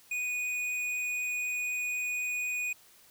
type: tone with hard clipping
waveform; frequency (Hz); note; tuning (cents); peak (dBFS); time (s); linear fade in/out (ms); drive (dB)
sine; 2474; D#7; -10; -32; 0.11-2.73; 5; 9
effects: white hiss -59 dBFS RMS until 3.1 s